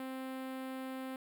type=tone with notch filter; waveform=sawtooth; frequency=262 Hz; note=C4; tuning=2 cents sharp; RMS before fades=-42 dBFS; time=0-1.16 s; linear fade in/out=2 ms; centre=6000 Hz; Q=0.66; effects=13-bit